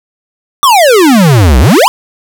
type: exponential two-way sweep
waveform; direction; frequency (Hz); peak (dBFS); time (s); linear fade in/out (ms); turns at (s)
square; down then up; 1200 to 58.27 to 1082; -3; 0.63-1.88; 0; 1.59
effects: none

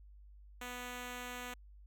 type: tone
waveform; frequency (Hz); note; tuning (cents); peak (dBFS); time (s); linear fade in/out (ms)
5% pulse; 246.9; B3; 0; -31; 0.61-1.54; 5
effects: added 50 Hz sine -54 dBFS peak until 1.86 s

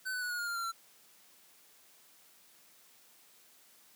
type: tone with pitch steps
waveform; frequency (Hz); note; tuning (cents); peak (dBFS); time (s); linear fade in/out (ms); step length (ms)
square; 1520 / 1494.8 / 1469.9 / 1445.5 / 1421.5 / 1397.9 / 1374.7 / 1351.8; F#6 / F#6 / F#6 / F#6 / F6 / F6 / F6 / E6; +46 / +17 / -12 / -41 / +30 / +1 / -28 / +43; -35; 0.05-0.722; 20; 84
effects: white hiss -62 dBFS RMS until 3.95 s + high-pass 150 Hz 12 dB/octave

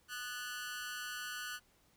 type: tone with amplitude modulation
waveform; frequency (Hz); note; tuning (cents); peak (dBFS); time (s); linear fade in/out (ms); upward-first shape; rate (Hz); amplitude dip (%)
sawtooth; 1480; F#6; 0; -33; 0.08-1.6; 50; sine; 254; 95
effects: pink hiss -70 dBFS RMS until 1.96 s

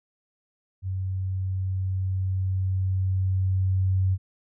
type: tone with level ramp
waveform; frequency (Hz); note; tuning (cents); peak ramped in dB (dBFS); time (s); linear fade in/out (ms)
sine; 94.3; F#2; +33; -26 to -19; 0.82-4.18; 50
effects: none

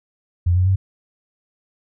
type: tone with pitch steps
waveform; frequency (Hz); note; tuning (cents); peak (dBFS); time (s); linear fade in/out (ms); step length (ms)
sine; 87.6 / 91.43 / 95.42; F2 / F#2 / G2; +6 / -20 / -46; -13; 0.46-0.76; 10; 100
effects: none

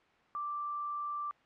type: tone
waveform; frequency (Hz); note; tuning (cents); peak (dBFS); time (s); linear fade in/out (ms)
sine; 1174.7; D6; 0; -34; 0.35-1.31; 0
effects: white hiss -65 dBFS RMS until 1.45 s + low-pass 2000 Hz 12 dB/octave

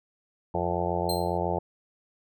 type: harmonic tone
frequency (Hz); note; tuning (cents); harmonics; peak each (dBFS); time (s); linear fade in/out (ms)
87.31; F2; 0; 1 / 2 / 4 / 5 / 6 / 7 / 8 / 9 / 10; -34 / -34 / -34 / -34 / -34 / -34 / -34 / -34 / -34; 0.54-1.59; 5
type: tone with exponential decay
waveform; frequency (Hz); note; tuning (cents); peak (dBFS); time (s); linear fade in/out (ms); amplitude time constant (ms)
sawtooth; 4150; C8; -15; -25; 1.09-1.38; 5; 63
effects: none

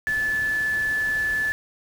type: tone in noise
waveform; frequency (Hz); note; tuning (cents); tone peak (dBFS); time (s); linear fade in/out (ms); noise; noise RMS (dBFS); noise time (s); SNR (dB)
sine; 1736; A6; -24; -21; 0.07-1.52; 0; pink; -39; 0.07-1.52; +15
effects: none

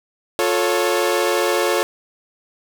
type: chord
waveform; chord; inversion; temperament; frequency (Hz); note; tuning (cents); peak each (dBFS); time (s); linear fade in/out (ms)
sawtooth; F augmented; none; equal with one note detuned; 353.9 / 440 / 554.4; F4 / A4 / C#5; +23 / 0 / 0; -17; 0.39-1.83; 0
effects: none

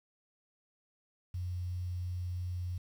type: tone with quantisation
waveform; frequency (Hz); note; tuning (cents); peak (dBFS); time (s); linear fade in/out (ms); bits
sine; 89.7; F2; +47; -34; 1.34-2.78; 5; 10
effects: none

